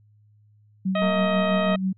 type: tone with tremolo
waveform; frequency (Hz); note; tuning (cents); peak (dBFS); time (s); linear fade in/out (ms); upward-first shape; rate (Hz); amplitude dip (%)
sine; 189.2; F#3; +39; -20; 0.85-1.93; 10; sine; 6.1; 50
type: harmonic tone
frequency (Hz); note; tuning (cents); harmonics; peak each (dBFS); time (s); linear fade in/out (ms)
630; D#5; +21; 1 / 2 / 3 / 4 / 5 / 6; -23 / -29 / -33 / -35 / -37 / -39; 0.95-1.76; 5
type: click train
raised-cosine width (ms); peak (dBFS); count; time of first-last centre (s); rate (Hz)
1; -21; 168; 1.02-1.749; 229
effects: added 105 Hz sine -54 dBFS peak until 1.97 s